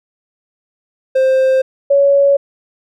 triangle / sine tone pair in turn, 525 / 560.2 Hz, C5 / C#5, +6 / +18 cents, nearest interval minor second, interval 112 cents, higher second, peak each -7 dBFS, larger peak neither, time 1.15-1.62 / 1.9-2.37 s, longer neither, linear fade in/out 10 ms, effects none

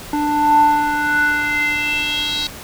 square tone with band-pass filter sweep, 295.6 Hz, D4, 11 cents sharp, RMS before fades -17 dBFS, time 0.13-2.47 s, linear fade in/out 2 ms, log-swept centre 610 to 4100 Hz, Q 5.6, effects pink hiss -34 dBFS RMS until 2.63 s

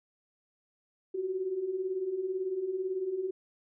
sine beating tone pair, 360 / 378 Hz, F#4 / F#4, -47 / +37 cents, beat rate 18 Hz, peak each -38 / -31 dBFS, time 1.14-3.31 s, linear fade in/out 10 ms, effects none

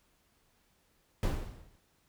brown noise with exponential decay, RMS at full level -26 dBFS, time 1.23-1.79 s, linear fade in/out 1 ms, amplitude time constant 120 ms, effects pink hiss -71 dBFS RMS until 2.08 s

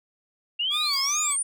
sine exponential sweep, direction up, 2761 to 9560 Hz, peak -23 dBFS, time 0.59-1.43 s, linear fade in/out 10 ms
20% pulse tone with vibrato, 1156 Hz, D6, 28 cents flat, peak -24 dBFS, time 0.7-1.37 s, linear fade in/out 50 ms, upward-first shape sine, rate 2.5 Hz, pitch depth 110 cents each way
blue noise with exponential decay, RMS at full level -36 dBFS, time 0.93-1.12 s, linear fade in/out 1 ms, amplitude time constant 40 ms
effects none

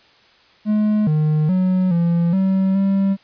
triangle tone with pitch steps, 212 / 153.3 / 185 / 170.2 / 191.1 / 195.3 Hz, G#3 / D#3 / F#3 / F3 / G3 / G3, +36 / -25 / 0 / -44 / -44 / -6 cents, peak -12 dBFS, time 0.65-3.17 s, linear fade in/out 50 ms, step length 420 ms, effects white hiss -52 dBFS RMS until 3.23 s + resampled to 11025 Hz

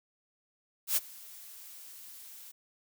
blue noise with ADSR envelope, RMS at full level -26 dBFS, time 0.87-2.52 s, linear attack 95 ms, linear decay 29 ms, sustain -23 dB, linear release 14 ms, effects none

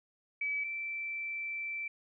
sine tone pair in turn, 2292 / 2333 Hz, D7 / D7, -43 / -12 cents, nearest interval unison, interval 31 cents, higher second, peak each -31 / -35 dBFS, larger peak first, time 0.41-0.64 / 0.64-1.88 s, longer second, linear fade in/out 5 ms, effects none

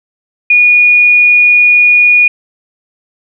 sine tone, 2449 Hz, D#7, 28 cents flat, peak -3 dBFS, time 0.5-2.28 s, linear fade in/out 5 ms, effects none

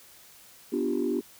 sine chord, G dominant seventh, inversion first, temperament equal, 246.9 / 293.7 / 349.2 / 392 Hz, B3 / D4 / F4 / G4, 0 / 0 / 0 / 0 cents, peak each -30 dBFS, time 0.72-1.21 s, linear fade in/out 10 ms, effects tanh soft clip ceiling -17 dBFS + white hiss -53 dBFS RMS until 1.39 s

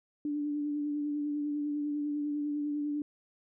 sine tone with vibrato, 293.7 Hz, D4, in tune, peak -30 dBFS, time 0.25-3.02 s, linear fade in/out 2 ms, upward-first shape triangle, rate 10 Hz, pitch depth 28 cents each way, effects none

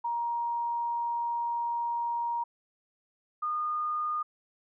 sine tone pair in turn, 942 / 1222.3 Hz, A#5 / D#6, +18 / -31 cents, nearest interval perfect fourth, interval 451 cents, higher second, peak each -28 dBFS, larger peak neither, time 0.04-2.44 / 3.42-4.23 s, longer first, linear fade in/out 10 ms, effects none

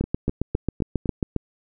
two click trains, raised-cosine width 3 ms, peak -9 / -14 dBFS, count 11 / 5, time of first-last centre 0.01-1.363 / 0.04-1.058 s, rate 7.39 / 3.93 Hz, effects none

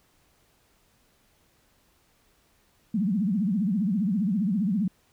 sine tone with vibrato, 200 Hz, G3, 35 cents sharp, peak -22 dBFS, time 2.94-4.88 s, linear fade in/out 5 ms, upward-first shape triangle, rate 15 Hz, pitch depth 280 cents each way, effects pink hiss -65 dBFS RMS until 5.12 s

